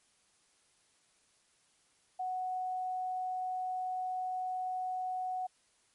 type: tone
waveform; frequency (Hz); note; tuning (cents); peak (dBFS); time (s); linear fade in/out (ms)
sine; 740; F#5; 0; -33; 2.19-5.47; 10
effects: white hiss -70 dBFS RMS until 5.94 s + MP3 48 kbps